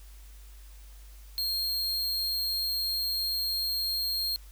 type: tone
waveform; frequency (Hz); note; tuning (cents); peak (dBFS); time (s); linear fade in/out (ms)
45% pulse; 4229; C8; +18; -27; 1.38-4.36; 0
effects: added 50 Hz sine -46 dBFS peak until 4.51 s + white hiss -58 dBFS RMS until 4.51 s